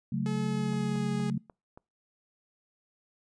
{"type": "chord", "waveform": "sine", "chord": "F# minor", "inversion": "second", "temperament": "equal", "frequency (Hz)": [138.59, 185, 220], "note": ["C#3", "F#3", "A3"], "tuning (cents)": [0, 0, 0], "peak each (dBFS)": -32, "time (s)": [0.12, 1.38], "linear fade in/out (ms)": 5}
{"type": "tone with pitch glide", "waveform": "sawtooth", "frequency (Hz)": [428.2, 414.6], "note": ["A4", "G#4"], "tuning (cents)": [-47, -3], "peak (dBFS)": -33, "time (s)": [0.26, 1.3], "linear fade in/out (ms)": 0, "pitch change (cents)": -56, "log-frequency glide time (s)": [0.49, 1.09]}
{"type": "clicks", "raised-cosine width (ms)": 1, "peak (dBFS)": -34, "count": 5, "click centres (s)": [0.733, 0.957, 1.2, 1.498, 1.775]}
{"effects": ["noise-tail reverb RT60 0.3 s tail -26 dB re dry", "resampled to 22050 Hz"]}